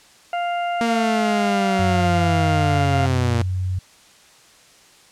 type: harmonic tone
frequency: 698.5 Hz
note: F5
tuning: in tune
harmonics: 1 / 2 / 3 / 4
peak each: -21 / -31 / -35 / -35 dBFS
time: 0.33-3.06 s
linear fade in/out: 2 ms
type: linear sweep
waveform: sawtooth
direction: down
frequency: 233.1 to 115.7 Hz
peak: -15 dBFS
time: 0.81-3.42 s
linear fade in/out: 0 ms
type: tone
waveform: sine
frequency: 92.5 Hz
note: F#2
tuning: in tune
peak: -20 dBFS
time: 1.79-3.79 s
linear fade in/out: 5 ms
effects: white hiss -50 dBFS RMS until 5.11 s + low-pass 8000 Hz 12 dB/octave